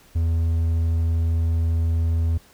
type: tone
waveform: triangle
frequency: 82.4 Hz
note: E2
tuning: in tune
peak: -16 dBFS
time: 0.15-2.38 s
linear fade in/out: 10 ms
effects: pink hiss -53 dBFS RMS until 2.53 s